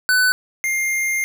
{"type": "tone pair in turn", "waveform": "square", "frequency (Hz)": [1500, 2113], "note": ["F#6", "C7"], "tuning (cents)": [23, 16], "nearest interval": "tritone", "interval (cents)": 593, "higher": "second", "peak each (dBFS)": [-14, -19], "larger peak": "first", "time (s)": [[0.09, 0.32], [0.64, 1.24]], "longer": "second", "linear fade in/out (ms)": 0, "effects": []}